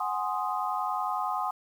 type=chord; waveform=sine; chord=Ab dominant seventh; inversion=third; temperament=equal; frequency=740 / 830.6 / 1046.5 / 1244.5 Hz; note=Gb5 / Ab5 / C6 / Eb6; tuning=0 / 0 / 0 / 0 cents; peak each=-33 dBFS; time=0-1.51 s; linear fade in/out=5 ms; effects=9-bit